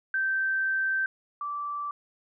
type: tone pair in turn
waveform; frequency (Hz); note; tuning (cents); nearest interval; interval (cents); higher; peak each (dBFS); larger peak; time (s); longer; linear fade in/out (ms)
sine; 1556 / 1164.5; G6 / D6; -13 / -15; perfect fourth; 502; first; -24 / -30; first; 0.14-1.06 / 1.41-1.91; first; 2
effects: none